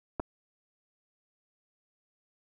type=clicks; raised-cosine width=1 ms; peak=-19 dBFS; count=2; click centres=0.197 / 0.2 s; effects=10-bit